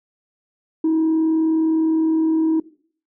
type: tone with frequency modulation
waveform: sine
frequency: 320 Hz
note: D#4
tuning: 49 cents sharp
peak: -13 dBFS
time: 0.84-2.6 s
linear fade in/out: 5 ms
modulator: 39.7 Hz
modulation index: 0.21
effects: noise-tail reverb RT60 0.5 s tail -19 dB re dry + tanh soft clip ceiling -13 dBFS